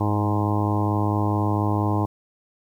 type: harmonic tone with a mistuned harmonic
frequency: 104.4 Hz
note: G#2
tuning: 10 cents sharp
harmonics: 1 / 2 / 3 / 4 / 5 / 6 / 7 / 8 / 9 / 10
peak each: -22 / -29 / -26 / -33 / -36 / -35 / -34 / -31 / -32 / -32 dBFS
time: 0-2.06 s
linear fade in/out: 10 ms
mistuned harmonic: 1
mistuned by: -30 cents
effects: 9-bit